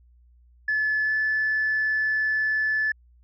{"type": "tone with pitch glide", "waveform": "sine", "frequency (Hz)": [1726, 1737], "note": ["A6", "A6"], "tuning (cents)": [-34, -23], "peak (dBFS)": -20, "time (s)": [0.68, 2.92], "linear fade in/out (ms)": 5, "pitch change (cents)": 11, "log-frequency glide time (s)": [1.03, 1.12], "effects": ["tanh soft clip ceiling -17 dBFS", "added 60 Hz sine -53 dBFS peak until 3.23 s"]}